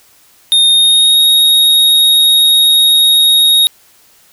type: tone with pitch glide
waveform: square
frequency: 3683 to 3752 Hz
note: A#7 to A#7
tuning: -22 to +11 cents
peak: -6 dBFS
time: 0.52-3.67 s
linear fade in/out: 0 ms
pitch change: +33 cents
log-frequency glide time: 0.68-1.19 s
effects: white hiss -47 dBFS RMS until 4.32 s